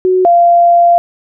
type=tone pair in turn; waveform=sine; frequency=370 / 691 Hz; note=F#4 / F5; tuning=0 / -19 cents; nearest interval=major seventh; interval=1081 cents; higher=second; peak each=-7 / -4 dBFS; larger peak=second; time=0.05-0.25 / 0.25-0.98 s; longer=second; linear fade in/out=0 ms; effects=none